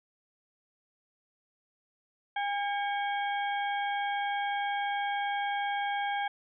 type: harmonic tone with a mistuned harmonic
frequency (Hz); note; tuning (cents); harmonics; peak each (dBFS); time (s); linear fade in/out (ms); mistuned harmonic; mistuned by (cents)
809; G#5; -46; 1 / 2 / 3 / 4; -30 / -36 / -40 / -42; 2.36-6.28; 5; 3; -140
effects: none